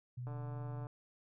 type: tone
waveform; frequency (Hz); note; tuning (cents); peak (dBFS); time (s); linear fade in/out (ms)
sine; 123.47; B2; 0; -40; 0.17-0.87; 10
type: click train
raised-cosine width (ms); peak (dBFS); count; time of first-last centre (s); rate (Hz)
1; -37; 89; 0.27-0.869; 147
effects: none